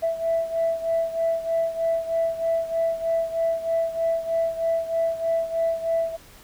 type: beating tone pair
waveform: sine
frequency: 660 / 663.2 Hz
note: E5 / E5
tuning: +2 / +10 cents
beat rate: 3.2 Hz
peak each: -22 / -26 dBFS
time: 0.02-6.17 s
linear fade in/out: 20 ms
effects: tanh soft clip ceiling -15 dBFS + pink hiss -49 dBFS RMS until 6.43 s